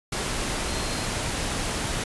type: tone in noise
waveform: sine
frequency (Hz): 4189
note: C8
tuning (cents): +1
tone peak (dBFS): -39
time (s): 0.68-1.06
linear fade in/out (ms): 5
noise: pink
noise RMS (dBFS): -28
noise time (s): 0.12-2.04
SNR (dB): -14
effects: resampled to 24000 Hz